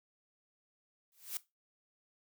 blue noise with exponential growth, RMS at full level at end -35 dBFS, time 1.12-1.37 s, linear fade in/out 1 ms, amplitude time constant 54 ms, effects noise-tail reverb RT60 0.2 s tail -17 dB re dry

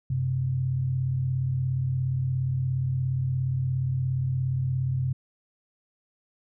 sine tone pair together, 93.2 / 130.29 Hz, F#2 / C3, +13 / -7 cents, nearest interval tritone, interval 580 cents, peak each -32 / -24 dBFS, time 0.1-5.13 s, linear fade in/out 5 ms, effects none

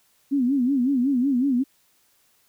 sine tone with vibrato, 261.6 Hz, C4, in tune, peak -18 dBFS, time 0.31-1.64 s, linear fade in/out 20 ms, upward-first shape sine, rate 5.4 Hz, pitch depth 150 cents each way, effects white hiss -63 dBFS RMS until 2.48 s

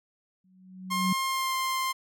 sine tone with exponential growth, 186.2 Hz, F#3, 11 cents sharp, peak -22 dBFS, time 0.44-1.13 s, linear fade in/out 5 ms, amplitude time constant 150 ms
sawtooth tone with pitch glide, 1064 to 1050.6 Hz, C6 to C6, +29 to +7 cents, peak -23 dBFS, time 0.9-1.93 s, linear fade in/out 20 ms, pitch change -22 cents, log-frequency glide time 1.26-1.56 s
effects none

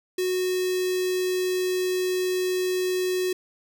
square tone with notch filter, 367.7 Hz, F#4, 11 cents flat, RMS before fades -25 dBFS, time 0.18-3.33 s, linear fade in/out 5 ms, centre 1000 Hz, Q 0.68, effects none

